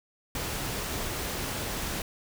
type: noise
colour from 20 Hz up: pink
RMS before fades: -33 dBFS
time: 0.35-2.02 s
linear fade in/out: 2 ms
effects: none